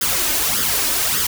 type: noise with flanger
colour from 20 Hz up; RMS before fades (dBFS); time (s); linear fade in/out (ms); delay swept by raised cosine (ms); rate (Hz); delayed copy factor
white; -19; 0.01-1.27; 5; 0.59 to 3.29; 1.7; +0.75
effects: none